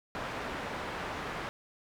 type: low-pass noise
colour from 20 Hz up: white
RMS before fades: -38 dBFS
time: 0.15-1.49 s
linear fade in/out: 0 ms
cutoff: 1500 Hz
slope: 12 dB/octave
effects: none